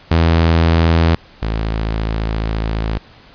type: tone pair in turn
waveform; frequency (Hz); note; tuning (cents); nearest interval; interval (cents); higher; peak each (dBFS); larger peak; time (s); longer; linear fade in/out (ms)
sawtooth; 82.6 / 54.51; E2 / A1; +4 / -15; perfect fifth; 719; first; -6 / -13; first; 0.11-1.15 / 1.42-2.98; second; 5
effects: pink hiss -44 dBFS RMS until 3.34 s + resampled to 11025 Hz